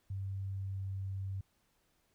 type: tone with pitch glide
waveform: sine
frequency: 97.1 to 96.54 Hz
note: G2 to G2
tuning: -16 to -26 cents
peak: -36 dBFS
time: 0.1-1.41 s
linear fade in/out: 5 ms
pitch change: -10 cents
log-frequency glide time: 0.46-0.87 s
effects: pink hiss -75 dBFS RMS until 2.14 s